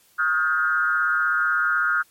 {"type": "tone with frequency modulation", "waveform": "sine", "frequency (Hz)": 1419, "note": "F6", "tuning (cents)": 27, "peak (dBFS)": -18, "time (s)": [0.18, 2.03], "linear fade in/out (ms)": 20, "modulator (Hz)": 154, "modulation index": 0.98, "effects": ["white hiss -58 dBFS RMS until 2.1 s", "MP3 64 kbps"]}